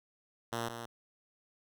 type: tone pair in turn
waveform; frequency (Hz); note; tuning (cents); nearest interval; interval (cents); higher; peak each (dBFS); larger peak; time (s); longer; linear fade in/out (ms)
5% pulse; 116.54 / 116.97; A#2 / A#2; 0 / +6; unison; 6; second; -23 / -30; first; 0.52-0.69 / 0.69-0.86; neither; 10
effects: none